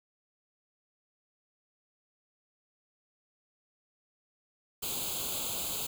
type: noise with comb filter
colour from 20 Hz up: white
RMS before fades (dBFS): -35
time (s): 4.82-5.87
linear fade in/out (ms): 10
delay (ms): 0.27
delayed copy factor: +0.9
effects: none